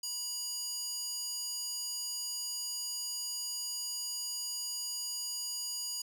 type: tone with high-pass filter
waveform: square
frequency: 970 Hz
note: B5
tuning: 31 cents flat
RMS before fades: -38 dBFS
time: 0.03-6.02 s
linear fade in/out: 5 ms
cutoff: 5600 Hz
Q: 3.2
effects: none